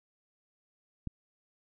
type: click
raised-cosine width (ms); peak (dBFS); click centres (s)
5; -23; 1.073
effects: none